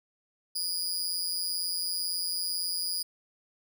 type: tone with amplitude modulation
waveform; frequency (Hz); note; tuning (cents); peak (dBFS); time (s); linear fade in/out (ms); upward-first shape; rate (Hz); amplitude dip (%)
sawtooth; 4904; D#8; -26; -23; 0.55-3.03; 10; sine; 178; 80
effects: none